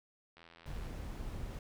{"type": "click train", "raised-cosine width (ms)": 0.3, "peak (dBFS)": -40, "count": 43, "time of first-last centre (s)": [0.37, 0.87], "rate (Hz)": 84}
{"type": "noise", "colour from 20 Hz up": "brown", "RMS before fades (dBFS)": -42, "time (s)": [0.66, 1.59], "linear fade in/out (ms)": 2}
{"effects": []}